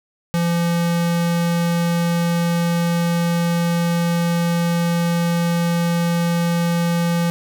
square tone, 170.6 Hz, F3, 40 cents flat, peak -17 dBFS, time 0.34-7.3 s, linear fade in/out 0 ms, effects none

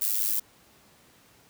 violet noise with amplitude modulation, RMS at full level -23 dBFS, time 0.01-0.4 s, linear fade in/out 10 ms, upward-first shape sine, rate 105 Hz, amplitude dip 80%, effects pink hiss -58 dBFS RMS until 1.49 s + high-pass 80 Hz 12 dB/octave

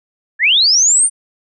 sine linear sweep, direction up, 1631 to 9250 Hz, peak -8 dBFS, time 0.39-1.1 s, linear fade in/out 50 ms, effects none

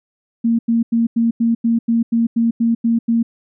sine tone bursts, 230.9 Hz, A#3, 16 cents flat, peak -12 dBFS, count 12, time 0.44-3.23 s, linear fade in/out 10 ms, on 150 ms, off 90 ms, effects none

